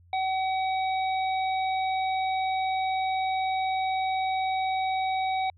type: harmonic tone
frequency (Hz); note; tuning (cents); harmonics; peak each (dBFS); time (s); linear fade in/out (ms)
758; F#5; +42; 1 / 3 / 5; -25 / -35 / -39; 0.13-5.5; 2
effects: added 87 Hz sine -54 dBFS peak until 5.57 s